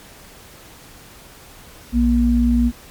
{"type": "tone pair together", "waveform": "sine", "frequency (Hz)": [59.54, 238.5], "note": ["A#1", "A#3"], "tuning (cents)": [37, 40], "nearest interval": "2 octaves", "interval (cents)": 2403, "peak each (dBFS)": [-17, -14], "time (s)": [1.92, 2.72], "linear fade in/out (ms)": 50, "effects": ["pink hiss -43 dBFS RMS until 2.9 s", "MP3 96 kbps"]}